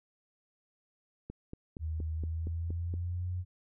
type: click train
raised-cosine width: 3 ms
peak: -28 dBFS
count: 8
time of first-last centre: 1.3-2.939 s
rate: 4.27 Hz
type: tone with pitch glide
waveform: sine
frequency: 79.3 to 90.05 Hz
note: D#2 to F#2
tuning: +33 to -46 cents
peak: -32 dBFS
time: 1.79-3.45 s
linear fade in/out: 50 ms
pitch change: +221 cents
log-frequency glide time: 2.13-3.31 s
effects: none